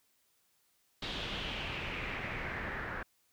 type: noise with low-pass filter sweep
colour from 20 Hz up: pink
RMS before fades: -39 dBFS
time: 1.02-3.03 s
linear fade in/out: 5 ms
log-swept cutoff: 3700 to 1600 Hz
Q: 3.5
effects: white hiss -73 dBFS RMS until 3.32 s